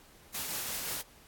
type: noise with tremolo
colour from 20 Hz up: white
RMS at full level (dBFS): -35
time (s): 0.34-1.02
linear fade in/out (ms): 10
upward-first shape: triangle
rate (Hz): 5.7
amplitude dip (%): 30
effects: pink hiss -58 dBFS RMS until 1.27 s + AAC 64 kbps